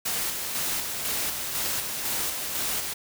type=noise with tremolo; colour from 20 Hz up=white; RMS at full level=-28 dBFS; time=0.05-2.94 s; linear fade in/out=10 ms; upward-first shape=square; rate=2 Hz; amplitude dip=35%; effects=none